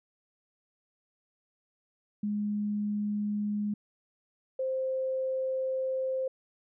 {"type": "tone pair in turn", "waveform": "sine", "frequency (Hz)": [207.8, 523.6], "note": ["G#3", "C5"], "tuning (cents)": [1, 1], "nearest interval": "octave + major third", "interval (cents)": 1600, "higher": "second", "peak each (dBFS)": -28, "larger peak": "neither", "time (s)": [[2.23, 3.74], [4.59, 6.28]], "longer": "second", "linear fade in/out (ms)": 5, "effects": []}